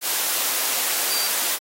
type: tone in noise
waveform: sine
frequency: 4699 Hz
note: D8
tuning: in tune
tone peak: -25 dBFS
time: 1.08-1.3 s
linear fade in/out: 50 ms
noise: white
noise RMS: -23 dBFS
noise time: 0.01-1.59 s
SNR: -5 dB
effects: high-pass 400 Hz 12 dB/octave + AAC 48 kbps